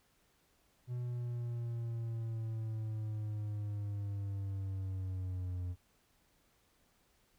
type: linear sweep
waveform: triangle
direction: down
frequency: 123.47 to 88.9 Hz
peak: -34 dBFS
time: 0.87-5.76 s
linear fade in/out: 50 ms
effects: pink hiss -72 dBFS RMS until 7.38 s